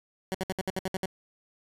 15% pulse tone bursts, 188.8 Hz, F#3, 35 cents sharp, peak -22 dBFS, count 9, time 0.32-1.058 s, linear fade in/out 0 ms, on 26 ms, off 63 ms, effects resampled to 32000 Hz

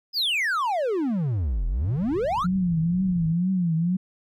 triangle exponential two-way sweep, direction down then up, 5170 to 38.89 to 1482 Hz, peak -20 dBFS, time 0.13-2.47 s, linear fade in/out 50 ms, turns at 1.67 s
white low-pass noise, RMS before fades -38 dBFS, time 1.8-3.33 s, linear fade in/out 5 ms, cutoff 160 Hz, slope 24 dB/octave
sine tone with vibrato, 174.61 Hz, F3, in tune, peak -20 dBFS, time 2.44-3.97 s, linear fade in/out 10 ms, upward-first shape triangle, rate 2.1 Hz, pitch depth 170 cents each way
effects none

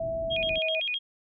pink low-pass noise, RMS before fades -41 dBFS, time 0-0.59 s, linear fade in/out 10 ms, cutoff 350 Hz, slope 48 dB/octave
sine tone with pitch glide, 657 to 640.5 Hz, E5 to E5, -6 to -50 cents, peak -28 dBFS, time 0-0.8 s, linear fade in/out 5 ms, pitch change -44 cents, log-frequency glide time 0.31-0.6 s
sine tone with vibrato, 2831 Hz, F7, 23 cents sharp, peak -27 dBFS, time 0.3-0.99 s, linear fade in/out 20 ms, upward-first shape square, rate 7.8 Hz, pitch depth 240 cents each way
effects none

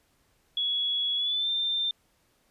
sine tone with pitch glide, 3365 to 3586 Hz, G#7 to A7, +22 to +32 cents, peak -25 dBFS, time 0.57-1.91 s, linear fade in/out 2 ms, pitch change +110 cents, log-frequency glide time 1.17-1.49 s, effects pink hiss -68 dBFS RMS until 2.5 s + resampled to 32000 Hz

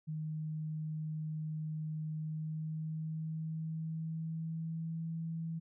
sine tone with pitch glide, 155.56 to 163.58 Hz, D#3 to E3, 0 to -13 cents, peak -36 dBFS, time 0.07-5.6 s, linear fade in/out 20 ms, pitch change +87 cents, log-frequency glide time 2.15-5.06 s, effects none

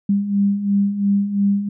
sine beating tone pair, 198.3 / 201.2 Hz, G3 / G3, +20 / +45 cents, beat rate 2.9 Hz, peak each -22 / -16 dBFS, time 0.09-1.69 s, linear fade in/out 5 ms, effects none

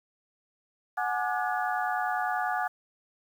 sine tone cluster, 735 / 845 / 1188 / 1451 / 1694 Hz, F#5 / G#5 / D6 / F#6 / G#6, -12 / +30 / +20 / -34 / +34 cents, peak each -30 / -33 / -35 / -34 / -36 dBFS, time 0.97-2.68 s, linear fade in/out 10 ms, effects 9-bit

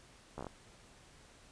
slowing click train, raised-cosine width 1 ms, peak -28 dBFS, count 6, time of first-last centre 0.38-0.468 s, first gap 13 ms, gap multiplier 1.15, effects pink hiss -60 dBFS RMS until 1.51 s + resampled to 22050 Hz

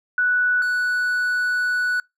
sine / triangle tone pair in turn, 1479 / 1479 Hz, F#6 / F#6, -1 / -1 cents, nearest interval unison, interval 0 cents, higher neither, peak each -16 / -17 dBFS, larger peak first, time 0.18-0.62 / 0.62-2 s, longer second, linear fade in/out 2 ms, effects noise-tail reverb RT60 0.2 s tail -26 dB re dry

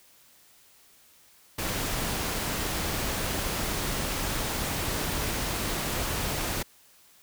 pink noise, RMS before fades -30 dBFS, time 1.58-6.63 s, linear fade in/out 10 ms, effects white hiss -58 dBFS RMS until 7.22 s

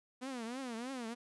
sawtooth tone with vibrato, 245.9 Hz, B3, 7 cents flat, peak -36 dBFS, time 0.21-1.15 s, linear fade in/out 20 ms, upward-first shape triangle, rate 3.2 Hz, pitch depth 200 cents each way, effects resampled to 24000 Hz + 13-bit

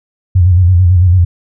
sine tone with vibrato, 89.8 Hz, F2, 49 cents sharp, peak -4 dBFS, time 0.35-1.25 s, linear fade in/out 10 ms, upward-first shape square, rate 9 Hz, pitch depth 68 cents each way, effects none

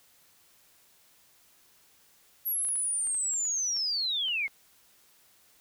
sine linear sweep, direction down, 11680 to 2088 Hz, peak -27 dBFS, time 2.45-4.48 s, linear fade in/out 20 ms
clicks, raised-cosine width 0.3 ms, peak -35 dBFS, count 10, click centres 2.649 / 2.688 / 2.757 / 3.071 / 3.146 / 3.336 / 3.453 / 3.766 / 4.284 / 4.48 s
effects white hiss -62 dBFS RMS until 5.6 s

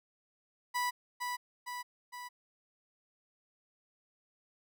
30% pulse tone with echo, 984 Hz, B5, 7 cents flat, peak -28 dBFS, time 0.74-0.91 s, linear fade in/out 20 ms, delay 460 ms, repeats 3, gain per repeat -4 dB, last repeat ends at 2.29 s, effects none

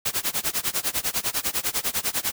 white noise with tremolo, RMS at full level -23 dBFS, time 0.05-2.32 s, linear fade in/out 10 ms, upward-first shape sine, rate 10 Hz, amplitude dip 95%, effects none

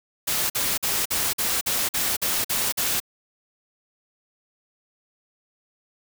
white noise bursts, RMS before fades -24 dBFS, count 10, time 0.27-3.002 s, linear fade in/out 10 ms, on 230 ms, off 48 ms, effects none

